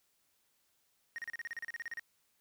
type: tone bursts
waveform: triangle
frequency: 1864.7 Hz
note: A#6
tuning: in tune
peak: -36 dBFS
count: 15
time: 1.16-1.995 s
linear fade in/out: 0 ms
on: 23 ms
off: 35 ms
effects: white hiss -75 dBFS RMS until 2.4 s